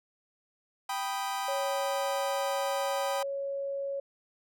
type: chord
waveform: 40% pulse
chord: G augmented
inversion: none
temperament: equal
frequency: 784 / 987.8 / 1244.5 Hz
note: G5 / B5 / D#6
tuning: 0 / 0 / 0 cents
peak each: -33 / -35 / -38 dBFS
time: 0.89-3.23 s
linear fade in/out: 5 ms
type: tone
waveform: sine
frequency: 554.4 Hz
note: C#5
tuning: in tune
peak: -31 dBFS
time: 1.48-4 s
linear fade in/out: 5 ms
effects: none